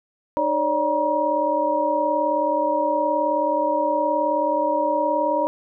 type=tone cluster; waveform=sine; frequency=304.9 / 553 / 592 / 951 Hz; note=D#4 / C#5 / D5 / A#5; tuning=-35 / -4 / +14 / +34 cents; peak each=-27 / -25 / -23 / -22 dBFS; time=0.37-5.47 s; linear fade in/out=0 ms; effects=none